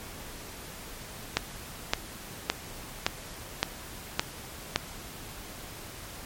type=click train; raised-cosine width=0.2 ms; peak=-5 dBFS; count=7; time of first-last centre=1.37-4.76 s; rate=1.77 Hz; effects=pink hiss -43 dBFS RMS until 6.25 s + MP3 64 kbps